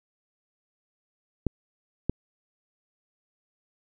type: clicks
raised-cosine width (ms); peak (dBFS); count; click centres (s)
3; -11; 2; 1.467 / 2.096
effects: none